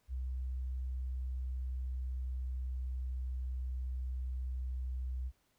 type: tone with pitch glide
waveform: sine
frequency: 63.8 to 63.43 Hz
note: C2 to B1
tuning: -43 to +47 cents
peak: -35 dBFS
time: 0.08-5.32 s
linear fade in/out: 50 ms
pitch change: -10 cents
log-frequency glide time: 0.8-3.29 s
effects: pink hiss -75 dBFS RMS until 5.58 s